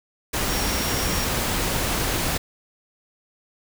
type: tone in noise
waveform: sine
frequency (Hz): 5588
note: F8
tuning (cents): 0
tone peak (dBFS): -32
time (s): 0.49-1.25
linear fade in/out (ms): 10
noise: pink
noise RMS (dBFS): -24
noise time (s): 0.33-2.38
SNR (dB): -11
effects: none

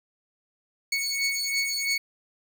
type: beating tone pair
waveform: 20% pulse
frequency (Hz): 2217 / 2220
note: C#7 / C#7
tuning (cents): 0 / +2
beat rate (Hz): 3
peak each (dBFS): -23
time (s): 0.92-1.98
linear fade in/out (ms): 5
effects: none

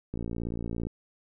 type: click train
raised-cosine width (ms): 3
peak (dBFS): -21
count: 43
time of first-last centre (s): 0.14-0.869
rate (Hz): 57.6
effects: none

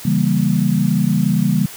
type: chord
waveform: sine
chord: C# diminished seventh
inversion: none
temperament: equal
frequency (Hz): 138.59 / 164.81 / 196 / 233.1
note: C#3 / E3 / G3 / Bb3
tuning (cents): 0 / 0 / 0 / 0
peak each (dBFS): -20 / -18 / -17 / -20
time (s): 0.05-1.66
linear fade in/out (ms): 5
effects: white hiss -35 dBFS RMS until 1.76 s

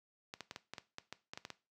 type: clicks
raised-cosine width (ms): 0.2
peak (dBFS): -26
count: 12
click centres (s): 0.339 / 0.407 / 0.511 / 0.561 / 0.736 / 0.782 / 0.984 / 1.126 / 1.335 / 1.375 / 1.451 / 1.503
effects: noise-tail reverb RT60 0.3 s tail -17 dB re dry + high-pass 100 Hz 12 dB/octave

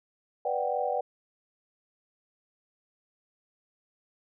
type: chord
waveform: sine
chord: G major seventh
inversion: first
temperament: equal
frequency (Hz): 493.9 / 587.3 / 740 / 784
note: B4 / D5 / F#5 / G5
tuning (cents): 0 / 0 / 0 / 0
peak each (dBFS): -32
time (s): 0.45-1.01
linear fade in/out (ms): 5
effects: none

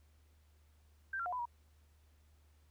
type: tone with pitch steps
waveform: sine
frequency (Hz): 1571 / 1373 / 717 / 999 / 954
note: G6 / F6 / F5 / B5 / A#5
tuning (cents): +3 / -30 / +45 / +20 / +40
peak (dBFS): -36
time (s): 1.13-1.455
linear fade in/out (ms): 5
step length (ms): 65
effects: added 75 Hz sine -64 dBFS peak until 2.7 s + pink hiss -75 dBFS RMS until 2.7 s

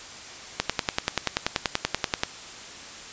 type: click train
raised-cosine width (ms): 0.2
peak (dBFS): -4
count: 18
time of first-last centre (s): 0.6-2.235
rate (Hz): 10.4
effects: white hiss -41 dBFS RMS until 3.12 s + resampled to 16000 Hz

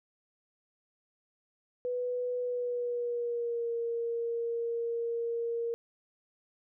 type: tone with pitch glide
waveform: sine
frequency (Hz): 493.9 to 466.2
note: B4 to A#4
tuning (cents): 0 to 0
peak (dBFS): -30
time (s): 1.85-5.74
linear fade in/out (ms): 0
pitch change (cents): -100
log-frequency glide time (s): 2.4-3.72
effects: none

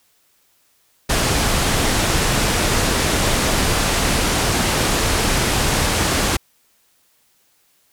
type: low-pass noise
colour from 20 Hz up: pink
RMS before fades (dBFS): -18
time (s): 1.09-6.37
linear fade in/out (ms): 10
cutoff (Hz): 11000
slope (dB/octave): 24
effects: white hiss -60 dBFS RMS until 7.92 s

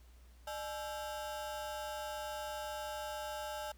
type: ring-modulated tone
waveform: 35% pulse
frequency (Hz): 729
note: F#5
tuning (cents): -26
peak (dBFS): -35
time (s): 0.47-3.72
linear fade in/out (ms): 5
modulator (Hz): 124
effects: added 60 Hz sine -56 dBFS peak until 3.77 s + pink hiss -68 dBFS RMS until 3.77 s

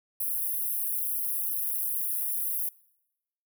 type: high-pass noise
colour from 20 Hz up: white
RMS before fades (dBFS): -30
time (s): 0.2-2.69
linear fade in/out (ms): 5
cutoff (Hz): 10000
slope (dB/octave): 96
effects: noise-tail reverb RT60 0.9 s tail -24 dB re dry

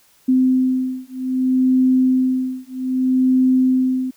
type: beating tone pair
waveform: sine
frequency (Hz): 257.4 / 258.03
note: C4 / C4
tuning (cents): -28 / -24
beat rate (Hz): 0.63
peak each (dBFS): -17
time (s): 0.28-4.11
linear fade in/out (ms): 10
effects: white hiss -55 dBFS RMS until 4.16 s

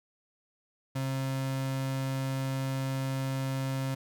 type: tone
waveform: 35% pulse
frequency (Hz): 133.8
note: C3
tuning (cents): +39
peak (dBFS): -28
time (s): 0.95-3.95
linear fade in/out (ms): 10
effects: none

